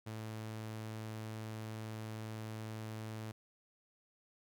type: tone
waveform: sawtooth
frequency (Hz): 109.7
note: A2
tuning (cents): -5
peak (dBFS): -38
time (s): 0.06-3.32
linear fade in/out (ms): 10
effects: none